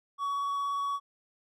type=tone with vibrato; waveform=triangle; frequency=1126 Hz; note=C#6; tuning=27 cents sharp; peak=-27 dBFS; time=0.18-1 s; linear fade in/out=50 ms; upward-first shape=triangle; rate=17 Hz; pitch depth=9 cents each way; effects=none